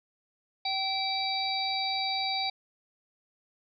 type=harmonic tone; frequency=772 Hz; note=G5; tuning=27 cents flat; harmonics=1 / 3 / 5 / 6; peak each=-32 / -36 / -33 / -33 dBFS; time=0.65-2.5 s; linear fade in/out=5 ms; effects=none